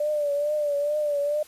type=tone with vibrato; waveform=sine; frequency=587.3 Hz; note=D5; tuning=in tune; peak=-22 dBFS; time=0-1.43 s; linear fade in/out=5 ms; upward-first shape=triangle; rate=2.3 Hz; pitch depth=62 cents each way; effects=white hiss -51 dBFS RMS until 1.47 s + resampled to 32000 Hz